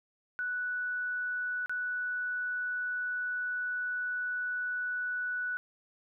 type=tone with dropouts; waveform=sine; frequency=1480 Hz; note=F#6; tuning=in tune; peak=-31 dBFS; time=0.39-5.57 s; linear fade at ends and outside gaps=0 ms; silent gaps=1.66-1.695 s; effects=none